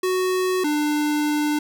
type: tone pair in turn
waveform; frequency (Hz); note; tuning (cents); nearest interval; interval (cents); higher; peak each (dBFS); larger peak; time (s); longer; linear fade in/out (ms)
square; 370 / 298.2; F#4 / D4; 0 / +27; major third; 373; first; -20; neither; 0.03-0.64 / 0.64-1.59; second; 5
effects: none